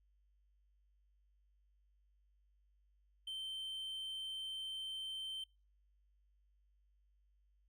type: tone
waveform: triangle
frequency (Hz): 3107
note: G7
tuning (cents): -16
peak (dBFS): -40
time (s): 3.27-5.44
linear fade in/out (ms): 5
effects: noise-tail reverb RT60 0.3 s tail -26 dB re dry + added 50 Hz sine -70 dBFS peak until 7.68 s